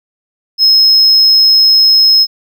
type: tone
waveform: triangle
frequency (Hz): 5160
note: E8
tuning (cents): -38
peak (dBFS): -3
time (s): 0.58-2.27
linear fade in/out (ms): 50
effects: none